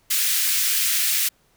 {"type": "high-pass noise", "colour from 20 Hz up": "white", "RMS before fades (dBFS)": -21, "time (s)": [0.1, 1.29], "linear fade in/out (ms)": 10, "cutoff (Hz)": 1700, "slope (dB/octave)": 24, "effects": ["pink hiss -62 dBFS RMS until 1.56 s"]}